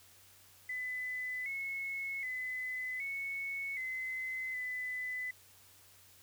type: tone with pitch steps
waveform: sine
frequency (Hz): 2006 / 2188 / 2017 / 2209 / 2043 / 2004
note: B6 / C#7 / B6 / C#7 / C7 / B6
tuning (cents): +26 / -23 / +36 / -7 / -42 / +25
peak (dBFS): -36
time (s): 0.69-5.31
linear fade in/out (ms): 5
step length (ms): 770
effects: added 94 Hz sine -70 dBFS peak until 6.22 s + white hiss -61 dBFS RMS until 6.22 s